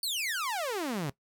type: exponential sweep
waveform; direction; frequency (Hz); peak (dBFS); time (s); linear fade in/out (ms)
sawtooth; down; 4600 to 130.81; -27; 0.03-1.1; 2
effects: noise-tail reverb RT60 0.1 s tail -18 dB re dry